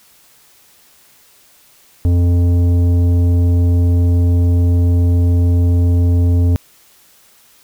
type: tone with tanh clipping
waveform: triangle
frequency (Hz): 87.3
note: F2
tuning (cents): 0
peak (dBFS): -11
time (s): 2.05-6.56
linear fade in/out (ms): 0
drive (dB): 15
effects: white hiss -49 dBFS RMS until 7.63 s